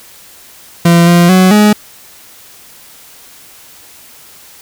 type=tone with pitch steps; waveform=40% pulse; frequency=170.6 / 173.1 / 185.8 / 210 Hz; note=F3 / F3 / F#3 / G#3; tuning=-40 / -15 / +7 / +19 cents; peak=-3 dBFS; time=0.85-1.73 s; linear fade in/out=5 ms; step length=220 ms; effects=white hiss -38 dBFS RMS until 4.61 s